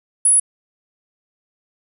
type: tone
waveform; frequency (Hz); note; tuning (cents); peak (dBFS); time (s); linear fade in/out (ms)
sine; 10220; D#9; +45; -10; 0.25-0.4; 5
effects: none